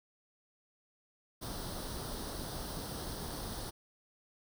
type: noise with comb filter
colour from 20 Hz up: pink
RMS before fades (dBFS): -41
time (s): 1.41-3.71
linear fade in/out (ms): 20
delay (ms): 0.21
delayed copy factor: +0.7
effects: none